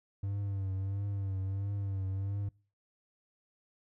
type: tone with vibrato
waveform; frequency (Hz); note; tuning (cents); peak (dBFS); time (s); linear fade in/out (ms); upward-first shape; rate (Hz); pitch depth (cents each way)
triangle; 98; G2; 0; -30; 0.23-2.49; 5; triangle; 1.5; 59
effects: noise-tail reverb RT60 0.4 s tail -25 dB re dry